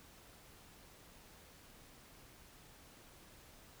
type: silence
effects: pink hiss -60 dBFS RMS until 3.8 s